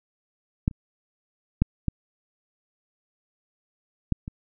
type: clicks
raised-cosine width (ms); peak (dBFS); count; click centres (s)
5; -8 / -30 / -6 / -11 / -9 / -21; 6; 0.679 / 0.712 / 1.62 / 1.883 / 4.123 / 4.279
effects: none